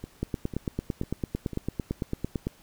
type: two click trains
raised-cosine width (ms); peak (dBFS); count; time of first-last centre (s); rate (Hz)
3; -23 / -15; 4 / 21; 0.04-1.533 / 0.23-2.47; 2.01 / 8.93
effects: pink hiss -57 dBFS RMS until 2.62 s